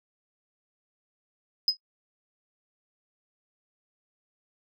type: tone with exponential decay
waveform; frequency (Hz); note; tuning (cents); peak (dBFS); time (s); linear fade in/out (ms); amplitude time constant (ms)
sine; 5040; D#8; +21; -14; 1.68-1.77; 2; 18
effects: noise-tail reverb RT60 0.1 s tail -23 dB re dry + tanh soft clip ceiling -15 dBFS